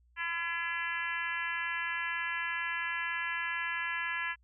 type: harmonic tone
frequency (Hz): 337.9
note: E4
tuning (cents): +43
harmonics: 3 / 4 / 5 / 6 / 7 / 8 / 9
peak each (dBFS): -40 / -44 / -35 / -40 / -41 / -42 / -48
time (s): 0.16-4.36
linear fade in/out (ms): 50
effects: added 60 Hz sine -63 dBFS peak until 4.43 s